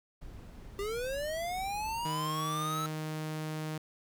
brown noise, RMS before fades -47 dBFS, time 0.21-2.06 s, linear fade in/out 10 ms
square linear sweep, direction up, 392 to 1318.5 Hz, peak -34 dBFS, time 0.79-2.86 s, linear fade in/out 0 ms
sawtooth tone, 155.56 Hz, D#3, in tune, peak -31 dBFS, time 2.05-3.78 s, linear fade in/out 5 ms
effects none

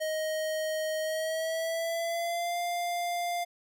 square tone with pitch glide, 626 to 698.6 Hz, D#5 to F5, +10 to 0 cents, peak -30 dBFS, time 0-3.45 s, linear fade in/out 20 ms, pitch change +190 cents, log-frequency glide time 1.01-2.59 s, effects none

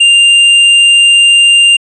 sine tone with hard clipping, 2794 Hz, F7, in tune, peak -4 dBFS, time 0-1.77 s, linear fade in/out 10 ms, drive 6 dB, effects resampled to 24000 Hz

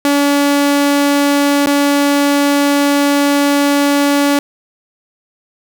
sawtooth tone with dropouts, 285.1 Hz, C#4, 49 cents sharp, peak -6 dBFS, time 0.05-4.39 s, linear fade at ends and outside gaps 1 ms, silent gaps 1.661-1.67 s, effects 7-bit

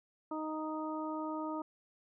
harmonic tone, 311.1 Hz, D#4, in tune, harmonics 1 / 2 / 3 / 4, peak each -38 / -43 / -42 / -44 dBFS, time 0.31-1.62 s, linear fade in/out 5 ms, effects none

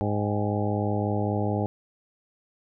harmonic tone with a mistuned harmonic, 103.83 Hz, G#2, in tune, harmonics 1 / 2 / 3 / 4 / 5 / 6 / 7 / 8, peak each -27 / -30 / -32 / -33 / -34 / -35 / -35 / -36 dBFS, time 0.01-1.66 s, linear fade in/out 0 ms, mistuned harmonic 7, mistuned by +90 cents, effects none

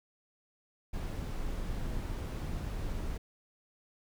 brown noise, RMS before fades -36 dBFS, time 0.93-3.18 s, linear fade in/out 10 ms, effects none

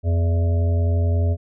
harmonic tone with a mistuned harmonic, 83.5 Hz, E2, 23 cents sharp, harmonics 1 / 3 / 5 / 7 / 8, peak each -16 / -32 / -33 / -33 / -36 dBFS, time 0.03-1.37 s, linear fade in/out 50 ms, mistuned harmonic 1, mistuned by +76 cents, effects none

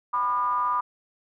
triangle ring-modulated tone, 110.7 Hz, A2, 11 cents sharp, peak -17 dBFS, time 0.13-0.81 s, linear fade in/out 10 ms, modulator 1100 Hz, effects none

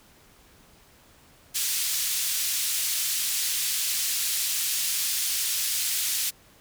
white band-pass noise, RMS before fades -27 dBFS, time 1.54-6.31 s, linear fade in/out 20 ms, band 2800 to 13000 Hz, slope 12 dB/octave, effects pink hiss -56 dBFS RMS until 6.6 s

